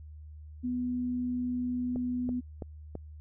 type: tone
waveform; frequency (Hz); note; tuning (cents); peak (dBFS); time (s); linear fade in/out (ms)
sine; 248; B3; +7; -29; 0.63-2.41; 20
type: click train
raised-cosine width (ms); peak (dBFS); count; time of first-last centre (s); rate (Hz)
2; -24; 4; 1.96-2.953; 3.02
effects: added 76 Hz sine -44 dBFS peak until 3.2 s